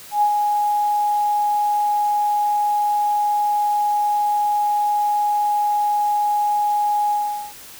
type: tone with ADSR envelope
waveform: sine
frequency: 830.6 Hz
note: G#5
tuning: in tune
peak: -12 dBFS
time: 0.11-7.54 s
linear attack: 110 ms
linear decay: 75 ms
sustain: -4 dB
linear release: 430 ms
effects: white hiss -40 dBFS RMS until 7.79 s